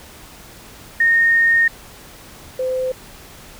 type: tone pair in turn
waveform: sine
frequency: 1843 / 514.2 Hz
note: A#6 / C5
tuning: -20 / -30 cents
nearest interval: octave + minor seventh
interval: 2210 cents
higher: first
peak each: -11 / -18 dBFS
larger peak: first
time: 1-1.68 / 2.59-2.92 s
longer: first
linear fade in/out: 5 ms
effects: pink hiss -41 dBFS RMS until 3.59 s